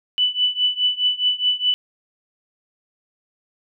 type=tone with tremolo; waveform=sine; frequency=2982 Hz; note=F#7; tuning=13 cents sharp; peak=-13 dBFS; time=0.18-1.74 s; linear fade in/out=0 ms; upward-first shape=triangle; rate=4.8 Hz; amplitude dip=95%; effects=none